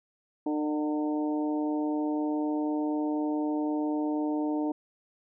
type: harmonic tone with a mistuned harmonic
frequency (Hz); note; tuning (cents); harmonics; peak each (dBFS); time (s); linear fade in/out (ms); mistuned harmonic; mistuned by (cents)
151; D3; +48; 2 / 3 / 4 / 5 / 6; -27 / -38 / -38 / -40 / -40; 0.46-4.72; 5; 5; -20
effects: none